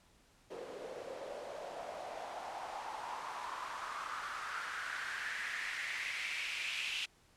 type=noise with band-pass filter sweep; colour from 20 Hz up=white; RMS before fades=-42 dBFS; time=0.5-7.06 s; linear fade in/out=10 ms; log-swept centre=440 to 2800 Hz; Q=4.4; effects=pink hiss -67 dBFS RMS until 7.36 s + low-pass 10000 Hz 12 dB/octave